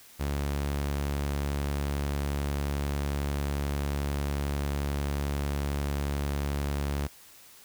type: tone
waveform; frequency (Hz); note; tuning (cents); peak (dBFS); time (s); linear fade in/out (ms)
sawtooth; 71.2; C#2; +47; -24; 0.19-7.08; 20
effects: white hiss -53 dBFS RMS until 7.64 s

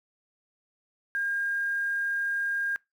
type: tone with quantisation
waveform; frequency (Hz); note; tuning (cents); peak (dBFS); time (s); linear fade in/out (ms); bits
sine; 1613; G6; +49; -26; 1.15-2.76; 0; 9
effects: noise-tail reverb RT60 0.2 s tail -24 dB re dry

